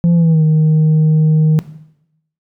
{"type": "tone with pitch glide", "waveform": "sine", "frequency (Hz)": [171, 155.9], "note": ["F3", "D#3"], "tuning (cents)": [-36, 4], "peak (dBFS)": -5, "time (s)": [0.04, 1.59], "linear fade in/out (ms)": 0, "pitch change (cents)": -160, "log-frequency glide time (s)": [0.14, 0.42], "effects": ["noise-tail reverb RT60 0.8 s tail -17 dB re dry", "tanh soft clip ceiling -7 dBFS"]}